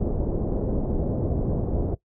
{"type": "low-pass noise", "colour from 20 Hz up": "pink", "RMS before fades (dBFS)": -25, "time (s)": [0, 1.95], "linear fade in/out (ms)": 10, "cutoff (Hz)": 570, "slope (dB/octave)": 24, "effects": ["noise-tail reverb RT60 0.1 s tail -18 dB re dry"]}